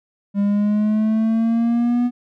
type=exponential sweep; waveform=triangle; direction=up; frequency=200 to 245.5 Hz; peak=-13 dBFS; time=0.34-2.11 s; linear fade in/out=50 ms; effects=none